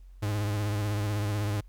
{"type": "tone with vibrato", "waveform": "45% pulse", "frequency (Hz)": 103.83, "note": "G#2", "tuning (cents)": 0, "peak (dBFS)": -27, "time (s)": [0.22, 1.61], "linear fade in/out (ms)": 10, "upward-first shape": "triangle", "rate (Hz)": 16, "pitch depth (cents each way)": 68, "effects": ["added 45 Hz sine -46 dBFS peak until 1.68 s", "pink hiss -72 dBFS RMS until 1.68 s"]}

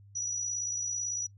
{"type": "tone with amplitude modulation", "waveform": "sine", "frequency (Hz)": 5860, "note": "F#8", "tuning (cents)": -18, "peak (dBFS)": -29, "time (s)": [0.15, 1.27], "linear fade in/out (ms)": 10, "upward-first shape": "sine", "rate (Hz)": 58, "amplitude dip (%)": 50, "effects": ["noise-tail reverb RT60 0.1 s tail -23 dB re dry", "added 100 Hz sine -52 dBFS peak until 1.37 s"]}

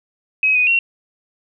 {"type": "tone with pitch steps", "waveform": "sine", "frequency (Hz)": [2545, 2489, 2736], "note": ["D#7", "D#7", "F7"], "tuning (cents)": [39, 0, -36], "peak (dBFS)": -12, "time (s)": [0.43, 0.79], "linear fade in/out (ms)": 2, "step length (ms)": 120, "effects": []}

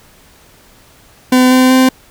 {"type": "tone with pitch steps", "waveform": "40% pulse", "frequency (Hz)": [254.1, 256.6, 259.1], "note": ["B3", "C4", "C4"], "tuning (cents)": [49, -34, -17], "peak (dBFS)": -5, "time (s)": [1.32, 1.89], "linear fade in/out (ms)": 5, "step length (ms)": 190, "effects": ["pink hiss -45 dBFS RMS until 2.1 s"]}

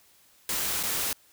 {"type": "noise with dropouts", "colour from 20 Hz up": "white", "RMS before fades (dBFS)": -29, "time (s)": [0.49, 1.13], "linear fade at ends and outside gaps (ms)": 2, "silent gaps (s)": [0.83, 0.834], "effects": ["white hiss -60 dBFS RMS until 1.32 s"]}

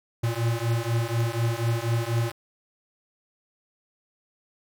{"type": "beating tone pair", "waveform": "square", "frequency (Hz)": [114.3, 118.4], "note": ["A#2", "A#2"], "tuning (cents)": [-34, 27], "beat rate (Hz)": 4.1, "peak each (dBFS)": -27, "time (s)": [0.23, 2.32], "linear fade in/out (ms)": 10, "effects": []}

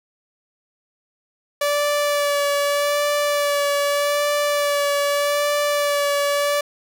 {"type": "tone with vibrato", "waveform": "sawtooth", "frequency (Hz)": 578, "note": "D5", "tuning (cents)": -28, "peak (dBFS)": -14, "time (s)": [1.61, 6.61], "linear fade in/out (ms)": 5, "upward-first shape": "sine", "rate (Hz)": 0.82, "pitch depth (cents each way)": 19, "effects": []}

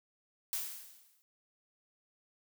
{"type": "noise with exponential decay", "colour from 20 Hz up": "blue", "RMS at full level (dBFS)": -34, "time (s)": [0.53, 1.22], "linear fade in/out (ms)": 0, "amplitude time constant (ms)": 150, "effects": []}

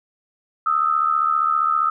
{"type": "tone pair together", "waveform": "sine", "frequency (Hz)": [1244.5, 1319.6], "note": ["D#6", "E6"], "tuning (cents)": [0, 1], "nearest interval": "minor second", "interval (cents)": 101, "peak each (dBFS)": -19, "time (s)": [0.66, 1.9], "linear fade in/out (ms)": 5, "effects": []}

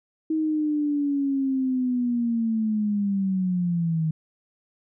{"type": "linear sweep", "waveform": "sine", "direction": "down", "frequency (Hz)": [317.8, 156.4], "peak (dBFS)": -21, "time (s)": [0.3, 4.11], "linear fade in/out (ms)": 5, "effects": []}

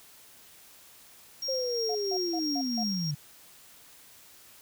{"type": "tone with tremolo", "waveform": "triangle", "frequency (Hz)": 5580, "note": "F8", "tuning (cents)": -2, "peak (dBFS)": -29, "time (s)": [1.42, 3.11], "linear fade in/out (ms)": 5, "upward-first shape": "sine", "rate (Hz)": 3, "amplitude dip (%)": 40}
{"type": "linear sweep", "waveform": "sine", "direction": "down", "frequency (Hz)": [536, 140], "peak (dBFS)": -29, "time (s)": [1.48, 3.15], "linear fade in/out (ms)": 10}
{"type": "tone bursts", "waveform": "sine", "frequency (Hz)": 717, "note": "F5", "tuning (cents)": 45, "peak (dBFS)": -34, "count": 5, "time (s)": [1.89, 2.835], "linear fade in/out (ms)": 5, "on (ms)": 61, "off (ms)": 160}
{"effects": ["white hiss -54 dBFS RMS until 4.61 s"]}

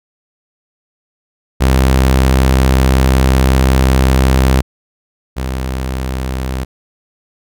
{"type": "tone pair in turn", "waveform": "sawtooth", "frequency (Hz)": [65.4, 64.87], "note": ["C2", "C2"], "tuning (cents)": [0, -14], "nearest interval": "unison", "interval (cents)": 14, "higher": "first", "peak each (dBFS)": [-4, -13], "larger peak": "first", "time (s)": [[1.6, 4.62], [5.36, 6.65]], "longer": "first", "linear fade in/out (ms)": 20, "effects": []}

